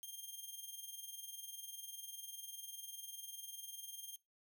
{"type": "tone with tremolo", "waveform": "10% pulse", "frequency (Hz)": 3195, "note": "G7", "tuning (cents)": 32, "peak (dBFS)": -36, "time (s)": [0.03, 4.16], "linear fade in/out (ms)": 0, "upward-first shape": "sine", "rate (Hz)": 20, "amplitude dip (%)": 65, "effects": ["noise-tail reverb RT60 0.2 s tail -21 dB re dry"]}